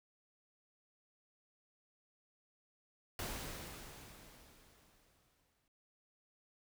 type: noise with exponential decay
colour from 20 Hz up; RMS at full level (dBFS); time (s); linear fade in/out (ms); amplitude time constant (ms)
pink; -41; 3.19-5.68; 2; 540
effects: none